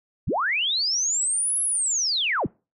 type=linear two-way sweep; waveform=sine; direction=up then down; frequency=30.62 to 11050 to 30.62 Hz; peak=-21 dBFS; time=0.27-2.47 s; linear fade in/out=10 ms; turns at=1.62 s; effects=noise-tail reverb RT60 0.3 s tail -25 dB re dry